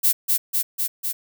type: noise with echo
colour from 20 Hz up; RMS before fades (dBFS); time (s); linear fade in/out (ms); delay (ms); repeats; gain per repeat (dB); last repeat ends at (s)
violet; -17; 0.03-0.13; 20; 250; 4; -2; 1.13
effects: none